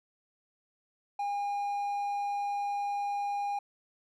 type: tone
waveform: triangle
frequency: 811 Hz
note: G#5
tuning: 41 cents flat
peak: -28 dBFS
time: 1.19-3.59 s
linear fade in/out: 5 ms
effects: none